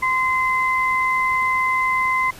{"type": "tone pair together", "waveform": "sine", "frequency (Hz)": [1037, 2058], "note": ["C6", "C7"], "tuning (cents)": [-16, -29], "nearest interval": "octave", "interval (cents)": 1187, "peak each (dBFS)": [-19, -20], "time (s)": [0.02, 2.31], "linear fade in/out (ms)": 10, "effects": ["pink hiss -41 dBFS RMS until 2.39 s", "resampled to 32000 Hz"]}